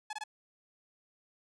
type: tone bursts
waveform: sawtooth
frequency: 853 Hz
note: G#5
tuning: 46 cents sharp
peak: -33 dBFS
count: 3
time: 0.1-0.239 s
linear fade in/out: 5 ms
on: 31 ms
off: 23 ms
effects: resampled to 22050 Hz